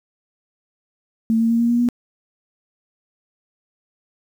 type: tone with pitch steps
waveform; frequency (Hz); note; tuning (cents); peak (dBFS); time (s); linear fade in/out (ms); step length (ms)
sine; 224.9 / 228.2 / 231.5 / 234.9 / 238.3 / 241.7; A3 / A#3 / A#3 / A#3 / A#3 / B3; +38 / -37 / -12 / +13 / +38 / -37; -14; 1.3-1.888; 0; 98
effects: 8-bit